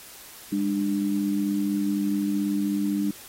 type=tone pair together; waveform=sine; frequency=202.4 / 298.3 Hz; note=G#3 / D4; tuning=-44 / +27 cents; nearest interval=perfect fifth; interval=671 cents; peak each=-25 dBFS; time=0.52-3.11 s; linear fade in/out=5 ms; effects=white hiss -45 dBFS RMS until 3.28 s + AAC 48 kbps